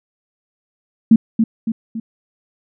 sine tone with echo, 224.9 Hz, A3, 38 cents sharp, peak -4 dBFS, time 1.11-1.16 s, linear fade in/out 5 ms, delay 280 ms, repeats 3, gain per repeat -6 dB, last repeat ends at 2 s, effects none

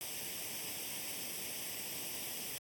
white noise with comb filter, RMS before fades -42 dBFS, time 0.01-2.58 s, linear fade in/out 0 ms, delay 0.36 ms, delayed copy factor +0.7, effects high-pass 100 Hz 12 dB/octave + AAC 64 kbps

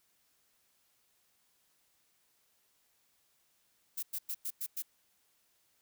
violet noise bursts, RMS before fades -37 dBFS, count 6, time 3.97-4.824 s, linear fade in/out 10 ms, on 59 ms, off 100 ms, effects white hiss -73 dBFS RMS until 5.81 s

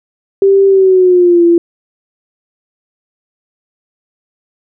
sine tone with pitch glide, 392 to 341.3 Hz, G4 to F4, 0 to -40 cents, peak -4 dBFS, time 0.42-1.58 s, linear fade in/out 2 ms, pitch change -240 cents, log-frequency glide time 0.67-1.44 s, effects none

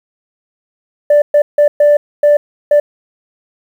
sine tone bursts at uneven times, 587.3 Hz, D5, in tune, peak -3 dBFS, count 6, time 1.1-1.22 / 1.34-1.42 / 1.58-1.68 / 1.8-1.97 / 2.23-2.37 / 2.71-2.8 s, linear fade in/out 5 ms, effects tanh soft clip ceiling -3 dBFS + 7-bit

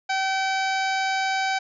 harmonic tone with a mistuned harmonic, 768 Hz, G5, 36 cents flat, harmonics 1 / 2 / 3 / 4 / 5 / 6 / 7 / 8 / 9, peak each -24 / -28 / -30 / -38 / -36 / -37 / -39 / -42 / -43 dBFS, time 0.09-1.59 s, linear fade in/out 10 ms, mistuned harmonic 7, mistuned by -87 cents, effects none

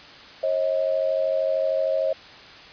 sine tone pair together, 540 / 633.1 Hz, C#5 / D#5, -45 / +30 cents, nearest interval minor third, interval 275 cents, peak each -23 dBFS, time 0.43-2.13 s, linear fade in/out 5 ms, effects white hiss -44 dBFS RMS until 2.72 s + resampled to 11025 Hz

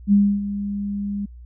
sine tone with ADSR envelope, 202.2 Hz, G#3, 46 cents flat, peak -10 dBFS, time 0.07-1.26 s, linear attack 54 ms, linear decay 280 ms, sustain -13 dB, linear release 11 ms, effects added 60 Hz sine -38 dBFS peak until 1.45 s

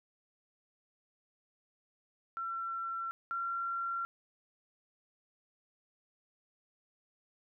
sine tone pair in turn, 1353 / 1369.5 Hz, E6 / F6, +45 / -34 cents, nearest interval unison, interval 21 cents, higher second, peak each -35 / -33 dBFS, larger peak second, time 2.37-3.11 / 3.31-4.05 s, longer neither, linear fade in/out 0 ms, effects none

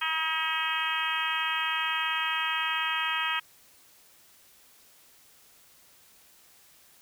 harmonic tone with a mistuned harmonic, 318.5 Hz, D#4, 41 cents sharp, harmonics 3 / 4 / 5 / 6 / 7 / 8 / 9 / 10, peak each -35 / -33 / -35 / -35 / -39 / -33 / -37 / -34 dBFS, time 0.01-3.4 s, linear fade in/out 10 ms, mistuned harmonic 5, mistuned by +19 cents, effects white hiss -58 dBFS RMS until 7.01 s

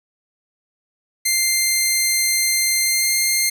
10% pulse tone with pitch glide, 2093 to 2109 Hz, C7 to C7, 0 to +13 cents, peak -7 dBFS, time 1.25-3.5 s, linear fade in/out 10 ms, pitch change +13 cents, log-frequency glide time 2.82-3.14 s, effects none

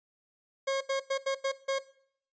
40% pulse tone bursts at uneven times, 542 Hz, C#5, 39 cents flat, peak -26 dBFS, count 6, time 0.67-0.81 / 0.89-1 / 1.1-1.18 / 1.26-1.35 / 1.44-1.52 / 1.68-1.79 s, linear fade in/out 10 ms, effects noise-tail reverb RT60 0.6 s tail -18 dB re dry + resampled to 16000 Hz

